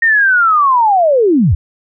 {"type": "linear sweep", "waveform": "sine", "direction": "down", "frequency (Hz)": [1863, 61.74], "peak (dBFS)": -7, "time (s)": [0.02, 1.55], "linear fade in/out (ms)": 5, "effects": []}